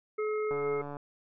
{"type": "harmonic tone", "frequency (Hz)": 427.6, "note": "A4", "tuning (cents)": -49, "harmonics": [1, 3, 5], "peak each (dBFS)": [-29, -39, -43], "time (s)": [0.18, 0.82], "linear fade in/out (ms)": 10}
{"type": "click train", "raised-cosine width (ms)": 1, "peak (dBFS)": -27, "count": 67, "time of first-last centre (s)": [0.51, 0.968], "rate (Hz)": 144}
{"effects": []}